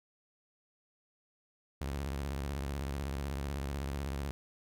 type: tone with vibrato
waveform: sawtooth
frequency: 69.3 Hz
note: C#2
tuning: in tune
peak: -31 dBFS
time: 1.81-4.31 s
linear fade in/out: 0 ms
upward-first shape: square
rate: 16 Hz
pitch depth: 130 cents each way
effects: none